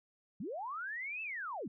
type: linear two-way sweep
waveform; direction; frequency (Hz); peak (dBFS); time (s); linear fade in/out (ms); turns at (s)
sine; up then down; 155.56 to 2669 to 155.56; -38; 0.4-1.68; 5; 1.22
effects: none